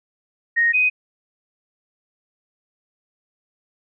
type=tone pair in turn; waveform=sine; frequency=1864.7 / 2503 Hz; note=A#6 / D#7; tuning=0 / +10 cents; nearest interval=perfect fourth; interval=510 cents; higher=second; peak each=-14 / -14 dBFS; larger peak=neither; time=0.56-0.73 / 0.73-0.9 s; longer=neither; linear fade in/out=20 ms; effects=none